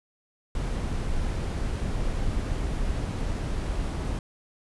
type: noise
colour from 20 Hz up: brown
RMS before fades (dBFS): -28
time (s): 0.55-4.19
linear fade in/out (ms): 2
effects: resampled to 24000 Hz